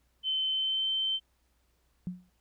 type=tone with pitch glide; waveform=sine; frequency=3071 to 3098 Hz; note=G7 to G7; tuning=-36 to -21 cents; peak=-27 dBFS; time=0.23-1.2 s; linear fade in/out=50 ms; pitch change=+15 cents; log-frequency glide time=0.51-0.89 s
type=tone with exponential decay; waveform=sine; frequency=180.6 Hz; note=F#3; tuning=42 cents flat; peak=-29 dBFS; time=2.07-2.3 s; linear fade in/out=0 ms; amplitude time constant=48 ms
effects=added 60 Hz sine -70 dBFS peak until 2.4 s + pink hiss -74 dBFS RMS until 2.4 s